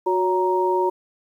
sine tone cluster, 366.6 / 561 / 935 Hz, F#4 / C#5 / A#5, -16 / +21 / +5 cents, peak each -20 / -28 / -21 dBFS, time 0.06-0.9 s, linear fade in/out 10 ms, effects 9-bit

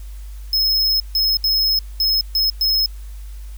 square tone bursts at uneven times, 5170 Hz, E8, 34 cents flat, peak -15 dBFS, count 6, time 0.53-1 / 1.15-1.37 / 1.44-1.79 / 2-2.21 / 2.35-2.5 / 2.61-2.86 s, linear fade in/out 2 ms, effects added 50 Hz sine -30 dBFS peak until 3.57 s + white hiss -50 dBFS RMS until 3.57 s

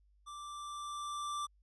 square tone with level ramp, 1174.7 Hz, D6, in tune, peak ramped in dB -46 to -36 dBFS, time 0.26-1.47 s, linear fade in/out 20 ms, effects added 50 Hz sine -65 dBFS peak until 1.62 s + resampled to 24000 Hz

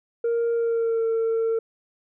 sine tone with pitch glide, 466.2 to 452.7 Hz, A#4 to A4, 0 to +49 cents, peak -18 dBFS, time 0.24-1.59 s, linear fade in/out 5 ms, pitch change -51 cents, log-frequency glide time 0.53-1.06 s, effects tanh soft clip ceiling -19 dBFS

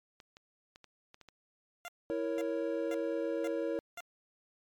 clicks, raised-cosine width 0.2 ms, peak -35 dBFS, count 7, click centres 0.202 / 0.369 / 0.759 / 0.843 / 1.144 / 1.213 / 1.287 s
15% pulse tone bursts, 695 Hz, F5, 9 cents flat, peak -35 dBFS, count 5, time 1.85-4.005 s, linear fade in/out 0 ms, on 31 ms, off 500 ms
triangle chord, A# diminished, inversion second, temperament equal, 329.6 / 466.2 / 554.4 Hz, E4 / A#4 / C#5, 0 / 0 / 0 cents, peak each -34 dBFS, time 2.1-3.79 s, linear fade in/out 0 ms
effects MP3 96 kbps

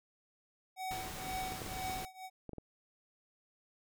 square tone with tremolo, 752 Hz, F#5, 28 cents sharp, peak -37 dBFS, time 0.76-2.3 s, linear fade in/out 50 ms, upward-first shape triangle, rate 2 Hz, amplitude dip 95%
pink noise, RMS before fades -44 dBFS, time 0.91-2.05 s, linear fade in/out 0 ms
clicks, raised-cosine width 2 ms, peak -31 dBFS, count 7, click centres 1.521 / 1.618 / 1.663 / 1.897 / 2.493 / 2.533 / 2.583 s
effects none

